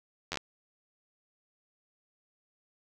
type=slowing click train; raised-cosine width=0.2 ms; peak=-16 dBFS; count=5; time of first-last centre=0.32-0.373 s; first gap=11 ms; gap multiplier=1.12; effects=none